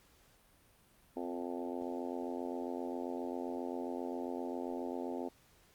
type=harmonic tone with a mistuned harmonic; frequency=87.5 Hz; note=F2; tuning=4 cents sharp; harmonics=3 / 4 / 5 / 6 / 7 / 8 / 9 / 10; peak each=-41 / -43 / -45 / -47 / -48 / -49 / -50 / -51 dBFS; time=1.16-5.29 s; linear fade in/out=10 ms; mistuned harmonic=3; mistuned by=-21 cents; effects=pink hiss -66 dBFS RMS until 5.74 s + Opus 48 kbps